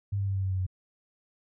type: tone with pitch steps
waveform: sine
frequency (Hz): 100 / 98.74 / 97.49 / 96.26 / 95.04 / 93.84 / 92.66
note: G2 / G2 / G2 / G2 / F#2 / F#2 / F#2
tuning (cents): +35 / +13 / -9 / -31 / +47 / +25 / +3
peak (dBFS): -26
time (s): 0.12-0.666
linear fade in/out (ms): 10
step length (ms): 78
effects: none